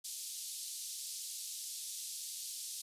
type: band-pass noise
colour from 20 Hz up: white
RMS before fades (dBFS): -44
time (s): 0.04-2.82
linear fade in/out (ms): 10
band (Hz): 3800 to 11000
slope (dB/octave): 24
effects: resampled to 32000 Hz